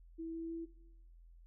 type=tone with pitch steps; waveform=sine; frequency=327.3 / 329.4 / 331.5 Hz; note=E4 / E4 / E4; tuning=-12 / -1 / +10 cents; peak=-40 dBFS; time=0.18-0.66 s; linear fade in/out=20 ms; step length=160 ms; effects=noise-tail reverb RT60 1.0 s tail -19 dB re dry + added 42 Hz sine -56 dBFS peak until 1.46 s